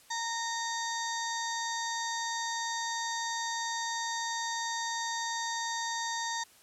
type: harmonic tone with a mistuned harmonic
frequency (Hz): 923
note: A#5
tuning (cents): -17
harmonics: 1 / 2 / 4 / 5 / 6 / 7 / 8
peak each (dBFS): -35 / -38 / -41 / -42 / -43 / -43 / -44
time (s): 0.1-6.44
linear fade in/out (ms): 10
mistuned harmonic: 6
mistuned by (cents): +97
effects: white hiss -59 dBFS RMS until 6.62 s + low-pass 12000 Hz 12 dB/octave